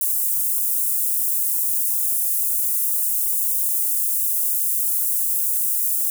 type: high-pass noise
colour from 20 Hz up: white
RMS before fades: -21 dBFS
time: 0.01-6.1 s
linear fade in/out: 2 ms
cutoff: 9100 Hz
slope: 24 dB/octave
effects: none